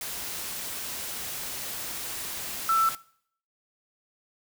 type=tone in noise; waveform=sine; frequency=1330 Hz; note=E6; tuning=15 cents sharp; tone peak=-20 dBFS; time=2.69-2.89 s; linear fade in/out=2 ms; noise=white; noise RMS=-35 dBFS; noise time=0.01-2.95 s; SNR=+12 dB; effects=noise-tail reverb RT60 0.6 s tail -19 dB re dry